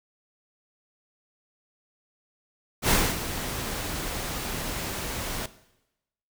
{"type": "noise with ADSR envelope", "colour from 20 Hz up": "pink", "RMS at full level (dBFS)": -20, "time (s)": [2.82, 5.46], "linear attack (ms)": 78, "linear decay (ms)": 260, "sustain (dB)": -12, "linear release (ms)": 4, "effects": ["noise-tail reverb RT60 0.9 s tail -17 dB re dry"]}